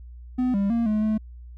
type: tone with pitch steps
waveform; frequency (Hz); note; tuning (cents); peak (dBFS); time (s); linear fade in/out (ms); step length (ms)
triangle; 252.3 / 198.9 / 232.7 / 213.4 / 216.3; B3 / G3 / A#3 / G#3 / A3; +37 / +25 / -3 / +47 / -29; -18; 0.38-1.18; 10; 160
effects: added 60 Hz sine -39 dBFS peak until 1.57 s